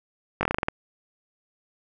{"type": "slowing click train", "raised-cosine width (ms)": 0.5, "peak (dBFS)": -8, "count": 9, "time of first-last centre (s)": [0.41, 0.685], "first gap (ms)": 20, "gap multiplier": 1.15, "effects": []}